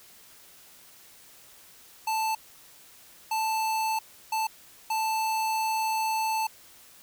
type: tone bursts at uneven times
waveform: square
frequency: 881 Hz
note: A5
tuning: 2 cents sharp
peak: -26 dBFS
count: 4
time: 2.07-2.35 / 3.31-3.99 / 4.32-4.47 / 4.9-6.47 s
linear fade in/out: 5 ms
effects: white hiss -53 dBFS RMS until 7.02 s